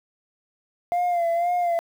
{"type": "tone with vibrato", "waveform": "sine", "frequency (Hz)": 693, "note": "F5", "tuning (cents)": -14, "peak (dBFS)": -17, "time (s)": [0.92, 1.79], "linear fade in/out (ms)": 0, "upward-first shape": "sine", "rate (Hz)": 2, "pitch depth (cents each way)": 50, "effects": ["tanh soft clip ceiling -19 dBFS", "8-bit"]}